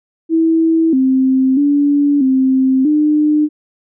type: tone with pitch steps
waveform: sine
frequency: 325.5 / 262.4 / 287.3 / 262.7 / 301.5 Hz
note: E4 / C4 / D4 / C4 / D4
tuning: -22 / +5 / -38 / +7 / +46 cents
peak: -9 dBFS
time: 0.29-3.49 s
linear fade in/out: 50 ms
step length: 640 ms
effects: none